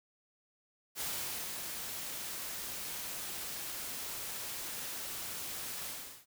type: noise with ADSR envelope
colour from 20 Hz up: white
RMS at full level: -37 dBFS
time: 0.95-6.26 s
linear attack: 54 ms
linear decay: 530 ms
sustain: -4 dB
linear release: 390 ms
effects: none